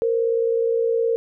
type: tone pair together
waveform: sine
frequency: 459.6 / 519 Hz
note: A#4 / C5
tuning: -25 / -14 cents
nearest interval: major second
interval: 211 cents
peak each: -18 / -26 dBFS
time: 0.02-1.16 s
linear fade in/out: 0 ms
effects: none